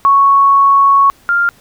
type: tone pair in turn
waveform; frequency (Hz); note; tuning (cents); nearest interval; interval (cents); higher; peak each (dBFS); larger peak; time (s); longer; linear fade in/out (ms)
sine; 1108.7 / 1396.9; C#6 / F6; 0 / 0; major third; 400; second; -5 / -9; first; 0.05-1.1 / 1.29-1.49; first; 0
effects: pink hiss -47 dBFS RMS until 1.6 s